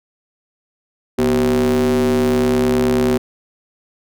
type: ring-modulated tone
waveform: square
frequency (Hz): 69.3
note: C#2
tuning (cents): 0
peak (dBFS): -11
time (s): 1.18-3.18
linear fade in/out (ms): 10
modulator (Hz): 312
effects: none